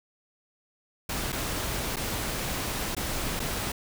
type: noise with dropouts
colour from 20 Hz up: pink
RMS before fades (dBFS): -31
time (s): 1.09-3.72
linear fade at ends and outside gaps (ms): 5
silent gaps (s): 1.322-1.326 / 1.96-1.967 / 2.95-2.966 / 3.395-3.4
effects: none